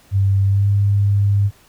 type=tone with pitch glide; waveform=sine; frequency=98 to 100.81 Hz; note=G2 to G2; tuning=0 to +49 cents; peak=-12 dBFS; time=0.11-1.51 s; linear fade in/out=50 ms; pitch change=+49 cents; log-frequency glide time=0.45-0.69 s; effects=pink hiss -51 dBFS RMS until 1.68 s